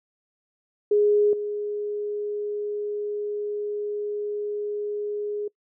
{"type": "tone with level steps", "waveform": "sine", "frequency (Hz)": 415.3, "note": "G#4", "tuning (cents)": 0, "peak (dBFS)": [-16, -26], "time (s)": [0.91, 5.48], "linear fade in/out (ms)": 5, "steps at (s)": 1.33, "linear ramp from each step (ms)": 2, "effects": ["noise-tail reverb RT60 0.1 s tail -24 dB re dry"]}